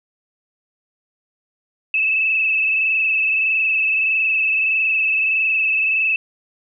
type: tone with frequency modulation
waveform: sine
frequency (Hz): 2609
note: E7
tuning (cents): -18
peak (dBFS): -15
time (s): 1.94-6.16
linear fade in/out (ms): 2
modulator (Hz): 21.6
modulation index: 2.9
effects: none